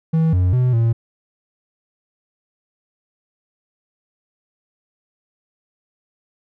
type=tone with pitch steps; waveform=triangle; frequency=161.5 / 90.7 / 126 / 115.1 Hz; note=E3 / F#2 / B2 / A#2; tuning=-35 / -34 / +35 / -22 cents; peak=-11 dBFS; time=0.13-0.93 s; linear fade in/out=10 ms; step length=200 ms; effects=none